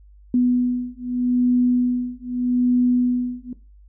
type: beating tone pair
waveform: sine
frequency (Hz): 246.9 / 247.71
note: B3 / B3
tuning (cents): 0 / +5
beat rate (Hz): 0.81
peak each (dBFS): -20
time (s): 0.34-3.53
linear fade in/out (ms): 2
effects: noise-tail reverb RT60 0.3 s tail -17 dB re dry + added 50 Hz sine -45 dBFS peak until 3.88 s